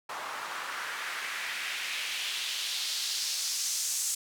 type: noise with band-pass filter sweep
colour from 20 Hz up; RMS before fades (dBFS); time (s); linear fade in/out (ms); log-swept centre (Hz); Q
white; -34; 0.09-4.15; 5; 1000 to 7400; 1.8
effects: none